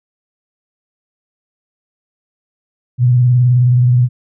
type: tone with vibrato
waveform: sine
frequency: 123.8 Hz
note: B2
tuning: 5 cents sharp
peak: -7 dBFS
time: 2.98-4.09 s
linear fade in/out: 50 ms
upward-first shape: sine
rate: 19 Hz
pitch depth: 51 cents each way
effects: none